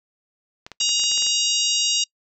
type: clicks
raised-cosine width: 0.2 ms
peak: -19 dBFS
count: 10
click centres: 0.665 / 0.717 / 0.812 / 0.892 / 0.996 / 1.038 / 1.116 / 1.177 / 1.223 / 1.266 s
type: harmonic tone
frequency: 946 Hz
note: A#5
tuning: 25 cents sharp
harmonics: 3 / 4 / 5 / 6 / 7 / 8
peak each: -24 / -25 / -26 / -27 / -27 / -28 dBFS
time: 0.8-2.04 s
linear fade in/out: 5 ms
effects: noise-tail reverb RT60 0.1 s tail -25 dB re dry